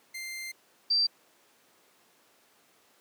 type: tone pair in turn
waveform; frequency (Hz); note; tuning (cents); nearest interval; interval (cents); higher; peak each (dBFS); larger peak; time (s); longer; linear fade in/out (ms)
sawtooth / sine; 2093 / 4690; C7 / D8; 0 / -3; octave + major second; 1397; second; -33 / -22; second; 0.14-0.52 / 0.9-1.07; first; 10
effects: pink hiss -63 dBFS RMS until 3 s + high-pass 300 Hz 12 dB/octave